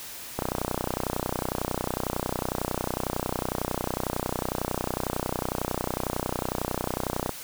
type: click train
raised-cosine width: 1 ms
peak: -12 dBFS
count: 215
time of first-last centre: 0.39-7.293 s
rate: 31 Hz
effects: white hiss -40 dBFS RMS until 7.43 s